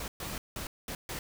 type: noise bursts at uneven times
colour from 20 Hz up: pink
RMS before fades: -38 dBFS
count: 5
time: 0-0.08 / 0.2-0.38 / 0.56-0.67 / 0.88-0.95 / 1.09-1.19 s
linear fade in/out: 2 ms
effects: none